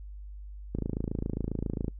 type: click train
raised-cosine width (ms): 3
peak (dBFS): -18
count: 32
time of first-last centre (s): 0.75-1.881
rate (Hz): 27.4
effects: noise-tail reverb RT60 0.1 s tail -25 dB re dry + added 50 Hz sine -40 dBFS peak until 1.99 s